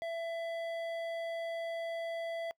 sine tone with hard clipping, 667 Hz, E5, 20 cents sharp, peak -37 dBFS, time 0.02-2.51 s, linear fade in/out 0 ms, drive 10 dB, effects noise-tail reverb RT60 0.1 s tail -24 dB re dry

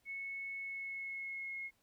sine tone with pitch glide, 2201 to 2163 Hz, C#7 to C#7, -13 to -43 cents, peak -40 dBFS, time 0.05-1.71 s, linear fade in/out 50 ms, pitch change -30 cents, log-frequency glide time 0.59-1.59 s, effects pink hiss -75 dBFS RMS until 1.82 s

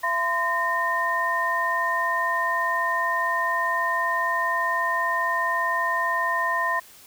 sine tone cluster, 676 / 1026 / 1831 Hz, E5 / C6 / A#6, +43 / -34 / -32 cents, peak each -30 / -24 / -25 dBFS, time 0.03-6.8 s, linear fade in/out 10 ms, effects white hiss -49 dBFS RMS until 7.06 s

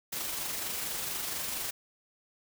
white noise with amplitude modulation, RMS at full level -34 dBFS, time 0.12-1.71 s, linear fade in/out 10 ms, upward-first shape sine, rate 24.3 Hz, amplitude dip 30%, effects none

